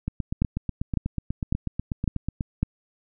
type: two click trains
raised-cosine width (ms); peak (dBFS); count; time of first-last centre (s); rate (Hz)
5; -14 / -9; 20 / 5; 0.08-2.408 / 0.42-2.63; 8.16 / 1.81
effects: none